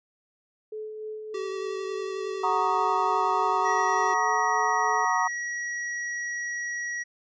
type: tone with tremolo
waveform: sine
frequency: 431.2 Hz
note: A4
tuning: 35 cents flat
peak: -32 dBFS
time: 0.72-5.05 s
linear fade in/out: 5 ms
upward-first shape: sine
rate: 3.4 Hz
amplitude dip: 35%
type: tone with vibrato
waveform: square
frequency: 383.2 Hz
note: G4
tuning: 39 cents flat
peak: -32 dBFS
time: 1.34-4.14 s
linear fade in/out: 5 ms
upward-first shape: triangle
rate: 11 Hz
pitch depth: 21 cents each way
type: chord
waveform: sine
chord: D# minor seventh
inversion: first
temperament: equal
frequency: 740 / 932.3 / 1108.7 / 1244.5 Hz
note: F#5 / A#5 / C#6 / D#6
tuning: 0 / 0 / 0 / 0 cents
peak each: -29 / -26 / -28 / -29 dBFS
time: 2.43-5.28 s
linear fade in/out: 10 ms
type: tone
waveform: square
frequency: 1915 Hz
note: A#6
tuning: 46 cents sharp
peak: -30 dBFS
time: 3.64-7.04 s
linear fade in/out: 20 ms
effects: resampled to 16000 Hz